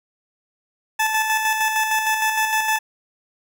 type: tone with tremolo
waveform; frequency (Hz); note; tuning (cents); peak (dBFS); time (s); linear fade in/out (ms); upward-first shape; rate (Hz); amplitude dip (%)
20% pulse; 873; A5; -14; -12; 0.99-2.79; 10; square; 6.5; 40
effects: none